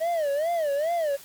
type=tone with vibrato; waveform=triangle; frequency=622.3 Hz; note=D#5; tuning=in tune; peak=-21 dBFS; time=0-1.17 s; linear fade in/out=20 ms; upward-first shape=sine; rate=2.4 Hz; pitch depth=190 cents each way; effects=white hiss -47 dBFS RMS until 1.24 s + Opus 48 kbps